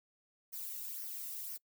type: noise with flanger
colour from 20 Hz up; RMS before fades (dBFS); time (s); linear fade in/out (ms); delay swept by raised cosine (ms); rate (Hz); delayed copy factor
violet; -43; 0.52-1.58; 20; 0.26 to 1.26; 2; -0.55
effects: noise-tail reverb RT60 0.1 s tail -24 dB re dry